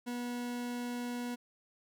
40% pulse tone, 243 Hz, B3, 28 cents flat, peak -35 dBFS, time 0.06-1.36 s, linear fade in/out 20 ms, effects none

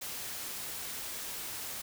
white noise, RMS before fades -40 dBFS, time 0.01-1.82 s, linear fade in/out 10 ms, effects none

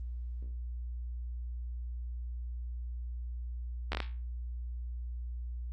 slowing click train, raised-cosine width 0.3 ms, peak -17 dBFS, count 5, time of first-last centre 3.92-4.003 s, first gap 12 ms, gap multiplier 1.38, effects added 60 Hz sine -36 dBFS peak until 5.72 s + Opus 32 kbps

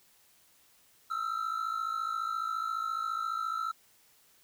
triangle tone pair together, 1295 / 1349.5 Hz, E6 / E6, -31 / +40 cents, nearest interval minor second, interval 71 cents, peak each -32 / -31 dBFS, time 1.1-3.72 s, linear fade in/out 10 ms, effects tanh soft clip ceiling -24 dBFS + white hiss -64 dBFS RMS until 4.43 s

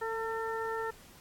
harmonic tone with a mistuned harmonic, 451 Hz, A4, 43 cents sharp, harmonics 1 / 2 / 3 / 4, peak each -35 / -38 / -40 / -41 dBFS, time 0.01-0.91 s, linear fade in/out 10 ms, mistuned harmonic 1, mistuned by -15 cents, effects pink hiss -56 dBFS RMS until 1.2 s + AAC 64 kbps

